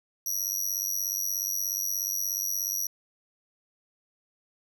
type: tone with amplitude modulation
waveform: 25% pulse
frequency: 5780 Hz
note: F#8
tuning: 41 cents flat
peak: -19 dBFS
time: 0.26-2.87 s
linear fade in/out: 5 ms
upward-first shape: sine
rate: 96.8 Hz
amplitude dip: 95%
effects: none